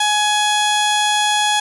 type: tone pair together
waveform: sawtooth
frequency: 839.5 / 1679 Hz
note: G#5 / G#6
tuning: +18 / +18 cents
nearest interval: octave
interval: 1200 cents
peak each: -12 dBFS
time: 0-1.6 s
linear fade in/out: 5 ms
effects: resampled to 24000 Hz + 8-bit